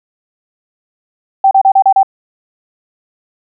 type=tone bursts; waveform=sine; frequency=777 Hz; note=G5; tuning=16 cents flat; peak=-4 dBFS; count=6; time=1.44-2.031 s; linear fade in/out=5 ms; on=71 ms; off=33 ms; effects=none